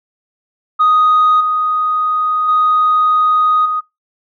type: tone with level steps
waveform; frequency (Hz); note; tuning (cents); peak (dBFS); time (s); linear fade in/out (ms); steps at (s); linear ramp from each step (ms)
sine; 1246; D#6; +2; -6 / -12 / -8 / -14; 0.79-3.81; 20; 1.4 / 2.48 / 3.65; 10
effects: noise-tail reverb RT60 0.2 s tail -23 dB re dry + tanh soft clip ceiling -5 dBFS